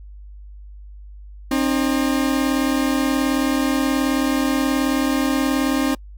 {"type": "tone pair together", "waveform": "40% pulse", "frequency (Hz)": [266.2, 304.9], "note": ["C4", "D#4"], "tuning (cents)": [30, -35], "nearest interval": "major second", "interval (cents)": 235, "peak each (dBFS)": [-18, -21], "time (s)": [1.51, 5.95], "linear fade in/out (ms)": 5, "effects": ["noise-tail reverb RT60 0.1 s tail -26 dB re dry", "added 50 Hz sine -36 dBFS peak until 6.17 s"]}